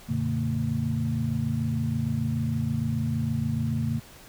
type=tone cluster; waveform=sine; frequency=89.6 / 117.7 / 144.3 / 226.8 Hz; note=F2 / A#2 / D3 / A#3; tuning=+45 / +17 / -30 / -47 cents; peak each=-34 / -29 / -29 / -29 dBFS; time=0.08-4 s; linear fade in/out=20 ms; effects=pink hiss -49 dBFS RMS until 4.28 s